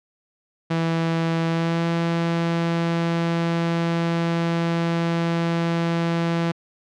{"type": "tone with pitch glide", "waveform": "sawtooth", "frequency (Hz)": [164.81, 167.98], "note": ["E3", "E3"], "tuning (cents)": [0, 33], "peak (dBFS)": -16, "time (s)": [0.7, 6.52], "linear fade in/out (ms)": 10, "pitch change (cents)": 33, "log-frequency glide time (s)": [1.48, 1.86], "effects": ["low-pass 4000 Hz 12 dB/octave"]}